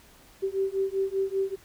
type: beating tone pair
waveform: sine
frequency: 385.1 / 390.2 Hz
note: G4 / G4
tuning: -31 / -8 cents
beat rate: 5.1 Hz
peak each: -28 dBFS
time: 0.42-1.56 s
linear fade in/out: 20 ms
effects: pink hiss -55 dBFS RMS until 1.64 s